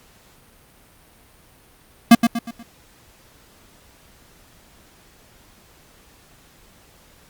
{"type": "tone with echo", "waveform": "square", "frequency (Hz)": 233.1, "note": "A#3", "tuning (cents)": 0, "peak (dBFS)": -5, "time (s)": [2.11, 2.15], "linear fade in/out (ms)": 5, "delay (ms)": 120, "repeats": 4, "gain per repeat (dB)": -8, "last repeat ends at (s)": 2.63, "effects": ["pink hiss -52 dBFS RMS until 7.29 s", "Opus 48 kbps"]}